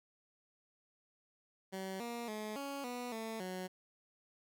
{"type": "tone with pitch steps", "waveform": "15% pulse", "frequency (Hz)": [190.6, 236.4, 213.8, 279, 245.2, 223.2, 184.6], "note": ["G3", "A#3", "A3", "C#4", "B3", "A3", "F#3"], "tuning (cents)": [-48, 24, -49, 11, -12, 25, -4], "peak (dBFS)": -34, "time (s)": [1.72, 3.68], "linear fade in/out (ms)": 20, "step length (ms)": 280, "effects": []}